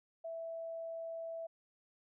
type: tone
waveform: sine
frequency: 659.3 Hz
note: E5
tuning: in tune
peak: -40 dBFS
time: 0.24-1.47 s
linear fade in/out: 10 ms
effects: none